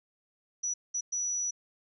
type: tone bursts at uneven times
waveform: sine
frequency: 5890 Hz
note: F#8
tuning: 9 cents flat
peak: -29 dBFS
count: 3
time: 0.63-0.74 / 0.94-1.01 / 1.12-1.51 s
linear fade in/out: 10 ms
effects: none